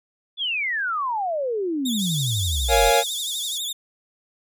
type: exponential sweep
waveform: sine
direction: down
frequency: 3520 to 39.81 Hz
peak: -22 dBFS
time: 0.37-2.92 s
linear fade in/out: 50 ms
type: tone with vibrato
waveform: sawtooth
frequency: 3549 Hz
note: A7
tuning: 14 cents sharp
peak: -23 dBFS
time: 1.85-3.73 s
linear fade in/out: 10 ms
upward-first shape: triangle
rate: 12 Hz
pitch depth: 130 cents each way
type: band-pass noise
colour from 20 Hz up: white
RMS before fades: -37 dBFS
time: 1.99-3.58 s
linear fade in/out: 2 ms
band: 4200 to 11000 Hz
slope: 96 dB/octave
type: chord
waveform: square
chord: Bb minor seventh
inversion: none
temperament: equal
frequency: 466.2 / 554.4 / 698.5 / 830.6 Hz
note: Bb4 / Db5 / F5 / Ab5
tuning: 0 / 0 / 0 / 0 cents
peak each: -22 dBFS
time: 2.68-3.04 s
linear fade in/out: 50 ms
effects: none